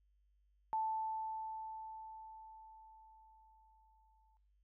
sine tone with exponential decay, 880 Hz, A5, in tune, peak -33 dBFS, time 0.73-4.37 s, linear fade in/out 0 ms, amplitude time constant 790 ms, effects noise-tail reverb RT60 0.4 s tail -22 dB re dry + added 50 Hz sine -70 dBFS peak until 4.63 s

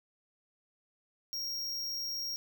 square tone, 5588 Hz, F8, in tune, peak -35 dBFS, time 1.33-2.36 s, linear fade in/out 0 ms, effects none

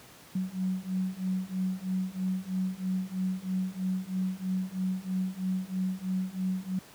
sine beating tone pair, 185 / 188.1 Hz, F#3 / F#3, 0 / +29 cents, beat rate 3.1 Hz, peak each -32 / -31 dBFS, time 0.35-6.79 s, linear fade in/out 5 ms, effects pink hiss -52 dBFS RMS until 6.94 s + high-pass 100 Hz 12 dB/octave

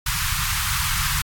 pink band-stop noise, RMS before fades -23 dBFS, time 0.06-1.22 s, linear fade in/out 5 ms, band 150 to 970 Hz, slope 48 dB/octave, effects AAC 64 kbps

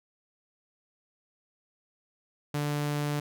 sawtooth tone, 146.83 Hz, D3, in tune, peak -24 dBFS, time 2.54-3.2 s, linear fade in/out 5 ms, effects none

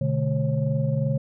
sine tone cluster, 124.1 / 146.8 / 213.9 / 542 Hz, B2 / D3 / A3 / C#5, +9 / 0 / -49 / -39 cents, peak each -25 / -23 / -30 / -30 dBFS, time 0.01-1.18 s, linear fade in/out 5 ms, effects tanh soft clip ceiling -11 dBFS

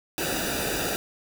pink noise with comb filter, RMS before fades -28 dBFS, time 0.18-0.96 s, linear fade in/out 0 ms, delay 0.93 ms, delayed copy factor -0.8, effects none

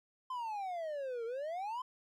triangle exponential two-way sweep, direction down then up, 1042 to 448.9 to 1042 Hz, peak -35 dBFS, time 0.3-1.82 s, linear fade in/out 5 ms, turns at 1.25 s, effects none

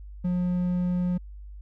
triangle tone, 178.9 Hz, F3, 42 cents sharp, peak -21 dBFS, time 0.24-1.18 s, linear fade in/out 10 ms, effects added 50 Hz sine -39 dBFS peak until 1.61 s

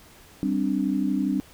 sine chord, G suspended fourth, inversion none, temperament equal, 196 / 261.6 / 293.7 Hz, G3 / C4 / D4, 0 / 0 / 0 cents, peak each -26 dBFS, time 0.43-1.4 s, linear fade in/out 0 ms, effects pink hiss -51 dBFS RMS until 1.53 s

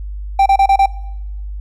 triangle tone bursts, 784 Hz, G5, in tune, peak -5 dBFS, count 5, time 0.39-0.86 s, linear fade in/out 5 ms, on 70 ms, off 30 ms, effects noise-tail reverb RT60 1.0 s tail -22 dB re dry + added 50 Hz sine -23 dBFS peak until 1.6 s

